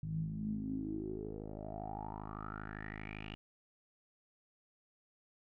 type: tone with low-pass filter sweep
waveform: 10% pulse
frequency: 52.6 Hz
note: G#1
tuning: 23 cents sharp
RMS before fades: -42 dBFS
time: 0.03-3.35 s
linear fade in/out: 0 ms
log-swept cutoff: 140 to 2900 Hz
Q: 8.7
effects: none